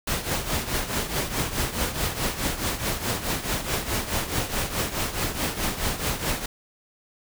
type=noise with tremolo; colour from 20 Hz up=pink; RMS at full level=-24 dBFS; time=0.07-6.46 s; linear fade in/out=5 ms; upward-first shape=triangle; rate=4.7 Hz; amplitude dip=75%; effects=none